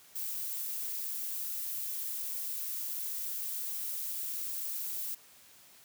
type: noise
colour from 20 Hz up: violet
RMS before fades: -37 dBFS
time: 0.15-5.15 s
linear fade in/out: 10 ms
effects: white hiss -58 dBFS RMS until 5.84 s + high-pass 60 Hz 12 dB/octave